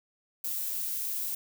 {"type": "noise", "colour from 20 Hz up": "violet", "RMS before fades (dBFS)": -33, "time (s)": [0.44, 1.35], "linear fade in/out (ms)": 5, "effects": []}